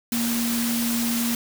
sine tone in noise, 234.7 Hz, A#3, 12 cents sharp, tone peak -23 dBFS, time 0.12-1.35 s, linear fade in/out 2 ms, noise white, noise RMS -28 dBFS, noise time 0.12-1.35 s, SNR +2 dB, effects none

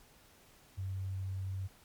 sine tone, 95.3 Hz, G2, 48 cents flat, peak -35 dBFS, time 0.77-1.68 s, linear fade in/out 20 ms, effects pink hiss -62 dBFS RMS until 1.84 s + MP3 96 kbps

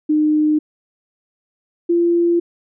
sine tone pair in turn, 304.7 / 342.9 Hz, D#4 / F4, -36 / -32 cents, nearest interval major second, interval 204 cents, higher second, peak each -12 dBFS, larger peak neither, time 0.09-0.59 / 1.89-2.4 s, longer second, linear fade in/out 10 ms, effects none

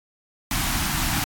pink band-stop noise, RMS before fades -24 dBFS, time 0.51-1.24 s, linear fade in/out 0 ms, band 330 to 710 Hz, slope 48 dB/octave, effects AAC 64 kbps

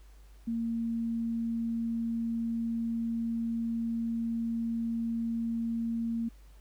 sine tone, 230 Hz, A#3, 23 cents flat, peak -29 dBFS, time 0.47-6.29 s, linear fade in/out 10 ms, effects added 50 Hz sine -51 dBFS peak until 6.6 s + pink hiss -65 dBFS RMS until 6.6 s

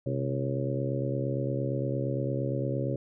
harmonic tone with a mistuned harmonic, 68.7 Hz, C#2, 15 cents flat, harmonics 2 / 3 / 4 / 5 / 6 / 7 / 8, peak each -30 / -40 / -36 / -37 / -38 / -40 / -35 dBFS, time 0.06-2.96 s, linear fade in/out 5 ms, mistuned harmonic 2, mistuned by -120 cents, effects none

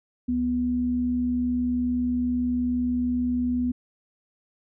sine tone pair together, 69.28 / 246.9 Hz, C#2 / B3, 0 / 0 cents, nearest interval octave + minor seventh, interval 2200 cents, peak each -34 / -22 dBFS, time 0.28-3.72 s, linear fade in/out 10 ms, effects none

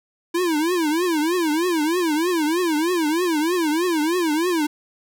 square tone with vibrato, 329.6 Hz, E4, in tune, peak -19 dBFS, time 0.34-4.67 s, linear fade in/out 10 ms, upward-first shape triangle, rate 3.2 Hz, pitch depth 210 cents each way, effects none

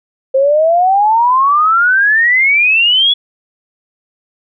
sine exponential sweep, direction up, 523.3 to 3425 Hz, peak -7 dBFS, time 0.34-3.14 s, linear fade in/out 10 ms, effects none

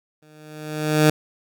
15% pulse tone with exponential growth, 153.2 Hz, D#3, 27 cents flat, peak -5 dBFS, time 0.22-1.1 s, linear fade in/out 5 ms, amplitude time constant 190 ms, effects none

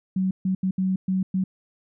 sine tone bursts at uneven times, 188.1 Hz, F#3, 29 cents sharp, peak -20 dBFS, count 6, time 0.16-0.31 / 0.45-0.55 / 0.63-0.71 / 0.78-0.96 / 1.08-1.23 / 1.34-1.44 s, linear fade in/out 5 ms, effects none

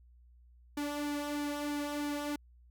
sawtooth tone with flanger, 291.8 Hz, D4, 11 cents flat, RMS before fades -36 dBFS, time 0.77-2.36 s, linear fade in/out 5 ms, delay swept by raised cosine 1.5 to 3 ms, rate 3.1 Hz, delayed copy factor -0.55, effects added 60 Hz sine -57 dBFS peak until 2.7 s

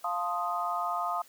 sine chord, F dominant seventh, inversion none, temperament equal, 698.5 / 880 / 1046.5 / 1244.5 Hz, F5 / A5 / C6 / Eb6, 0 / 0 / 0 / 0 cents, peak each -33 / -37 / -36 / -32 dBFS, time 0.04-1.22 s, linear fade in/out 5 ms, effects white hiss -57 dBFS RMS until 1.28 s + high-pass 200 Hz 12 dB/octave

